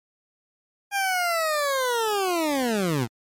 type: linear sweep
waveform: 20% pulse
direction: down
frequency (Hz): 811 to 106.9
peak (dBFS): -17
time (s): 0.91-3.08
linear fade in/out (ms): 50
effects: MP3 64 kbps